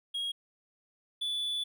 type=tone pair in turn; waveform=triangle; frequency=3285 / 3462 Hz; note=G#7 / A7; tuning=-20 / -29 cents; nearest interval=minor second; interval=91 cents; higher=second; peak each=-30 / -29 dBFS; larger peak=second; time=0.14-0.32 / 1.21-1.64 s; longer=second; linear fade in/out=10 ms; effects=none